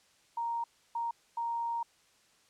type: tone bursts at uneven times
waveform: sine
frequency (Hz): 932.3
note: A#5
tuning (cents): 0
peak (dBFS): -31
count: 3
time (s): 0.37-0.64 / 0.95-1.11 / 1.37-1.83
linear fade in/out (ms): 5
effects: white hiss -66 dBFS RMS until 2.49 s + low-pass 8000 Hz 12 dB/octave

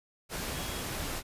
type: tone in noise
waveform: sine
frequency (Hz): 3322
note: G#7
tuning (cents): 0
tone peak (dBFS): -46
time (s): 0.52-0.84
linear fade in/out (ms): 50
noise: pink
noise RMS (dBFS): -36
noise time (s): 0.29-1.23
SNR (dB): -13
effects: resampled to 32000 Hz

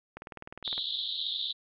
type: click train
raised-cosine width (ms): 0.5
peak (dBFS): -26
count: 13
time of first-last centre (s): 0.17-0.779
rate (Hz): 19.7
type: band-pass noise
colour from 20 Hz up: pink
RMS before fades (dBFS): -34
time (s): 0.64-1.53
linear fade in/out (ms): 20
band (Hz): 3400 to 4000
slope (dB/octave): 96
effects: none

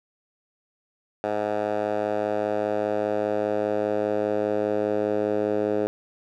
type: tone with band-pass filter sweep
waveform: 10% pulse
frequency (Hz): 105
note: G#2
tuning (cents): +19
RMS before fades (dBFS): -25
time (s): 1.24-5.87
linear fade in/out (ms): 0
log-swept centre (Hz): 700 to 450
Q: 1.8
effects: none

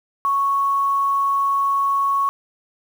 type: tone with quantisation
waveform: sine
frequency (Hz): 1108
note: C#6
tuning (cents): -1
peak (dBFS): -16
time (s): 0.25-2.29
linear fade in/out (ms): 0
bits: 7
effects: none

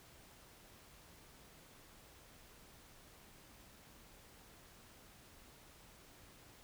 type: silence
effects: pink hiss -61 dBFS RMS until 6.63 s

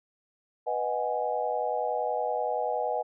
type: chord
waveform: sine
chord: G# minor seventh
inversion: first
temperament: equal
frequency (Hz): 493.9 / 622.3 / 740 / 830.6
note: B4 / D#5 / F#5 / G#5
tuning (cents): 0 / 0 / 0 / 0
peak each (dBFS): -32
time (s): 0.66-3.03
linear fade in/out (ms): 20
effects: none

